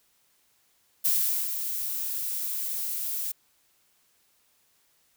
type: noise with ADSR envelope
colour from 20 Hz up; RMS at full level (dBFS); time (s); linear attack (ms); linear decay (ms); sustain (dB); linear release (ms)
violet; -23; 1.04-3.32; 17; 440; -8; 9
effects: white hiss -67 dBFS RMS until 5.16 s